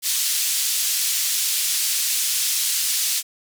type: band-pass noise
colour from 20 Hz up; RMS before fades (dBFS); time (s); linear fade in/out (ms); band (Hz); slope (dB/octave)
white; -22; 0.02-3.23; 50; 3300 to 11000; 12
effects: none